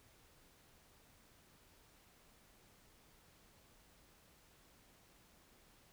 silence, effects pink hiss -67 dBFS RMS until 5.92 s

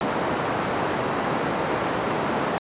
white band-pass noise, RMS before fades -25 dBFS, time 0.01-2.58 s, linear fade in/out 0 ms, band 130 to 970 Hz, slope 12 dB/octave, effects resampled to 8000 Hz

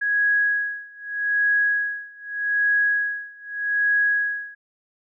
sine tone with tremolo, 1661.2 Hz, G#6, in tune, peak -16 dBFS, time 0.01-4.55 s, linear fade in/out 10 ms, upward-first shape sine, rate 0.82 Hz, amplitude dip 95%, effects none

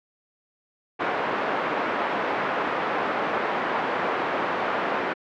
white band-pass noise, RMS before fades -26 dBFS, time 0.99-5.14 s, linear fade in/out 20 ms, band 280 to 1300 Hz, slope 12 dB/octave, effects low-pass 3000 Hz 12 dB/octave

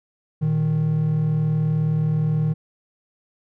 triangle tone pair together, 116.54 / 155.56 Hz, A#2 / D#3, 0 / 0 cents, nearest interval perfect fourth, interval 500 cents, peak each -23 / -16 dBFS, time 0.41-2.54 s, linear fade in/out 20 ms, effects tanh soft clip ceiling -10 dBFS

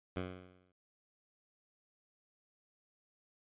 10% pulse tone with exponential decay, 91.6 Hz, F#2, 17 cents flat, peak -27 dBFS, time 0.16-0.72 s, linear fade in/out 5 ms, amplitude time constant 120 ms, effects resampled to 8000 Hz

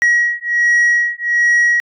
sine beating tone pair, 1906 / 1907.3 Hz, A#6 / A#6, +38 / +39 cents, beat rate 1.3 Hz, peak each -12 dBFS, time 0.02-1.8 s, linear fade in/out 0 ms, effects tanh soft clip ceiling -8 dBFS

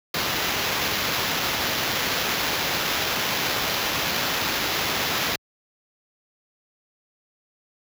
white noise with sample-and-hold, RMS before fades -25 dBFS, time 0.14-5.36 s, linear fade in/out 5 ms, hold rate 8820 Hz, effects high-pass 60 Hz 12 dB/octave

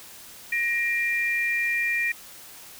sine tone pair together, 1877.1 / 2385 Hz, A#6 / D7, +12 / +26 cents, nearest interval major third, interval 414 cents, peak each -25 / -25 dBFS, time 0.52-2.12 s, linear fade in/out 5 ms, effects white hiss -45 dBFS RMS until 2.79 s

